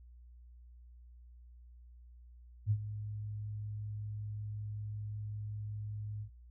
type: tone with ADSR envelope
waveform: sine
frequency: 105.3 Hz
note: G#2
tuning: 24 cents sharp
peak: -25 dBFS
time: 2.66-6.3 s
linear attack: 49 ms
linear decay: 63 ms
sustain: -13 dB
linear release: 85 ms
effects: added 60 Hz sine -53 dBFS peak until 6.5 s